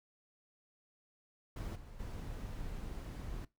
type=noise with level steps; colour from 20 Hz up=brown; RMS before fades=-40 / -51 / -43 dBFS; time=1.56-3.45 s; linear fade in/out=5 ms; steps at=1.75 / 1.99 s; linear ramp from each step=10 ms; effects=noise-tail reverb RT60 0.2 s tail -20 dB re dry